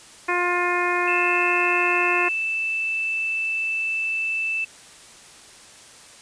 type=harmonic tone; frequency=354.1 Hz; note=F4; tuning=24 cents sharp; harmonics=1 / 2 / 3 / 4 / 5 / 6 / 7; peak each=-26 / -29 / -25 / -30 / -27 / -29 / -28 dBFS; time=0.28-2.29 s; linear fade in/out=10 ms
type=tone; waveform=sine; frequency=2644 Hz; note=E7; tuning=5 cents sharp; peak=-22 dBFS; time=1.07-4.65 s; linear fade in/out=10 ms
effects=white hiss -46 dBFS RMS until 6.21 s + resampled to 22050 Hz